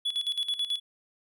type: tone with tremolo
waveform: triangle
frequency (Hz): 3403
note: G#7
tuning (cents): +41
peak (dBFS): -24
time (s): 0.05-0.8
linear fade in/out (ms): 10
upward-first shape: square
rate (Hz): 9.2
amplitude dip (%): 75
effects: none